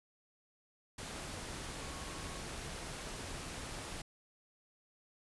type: tone in noise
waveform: sine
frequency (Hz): 1100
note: C#6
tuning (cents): -14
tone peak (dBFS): -54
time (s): 1.81-2.4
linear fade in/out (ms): 5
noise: pink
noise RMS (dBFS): -44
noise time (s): 0.98-4.02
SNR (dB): -13
effects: resampled to 24000 Hz